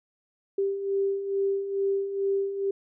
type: beating tone pair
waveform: sine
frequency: 392 / 394.3 Hz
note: G4 / G4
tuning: 0 / +10 cents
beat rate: 2.3 Hz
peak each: -32 / -25 dBFS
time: 0.58-2.71 s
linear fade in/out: 5 ms
effects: none